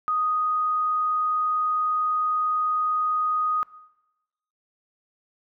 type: tone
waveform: sine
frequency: 1244.5 Hz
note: D#6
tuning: in tune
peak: -21 dBFS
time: 0.08-3.63 s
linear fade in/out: 0 ms
effects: noise-tail reverb RT60 1.0 s tail -20 dB re dry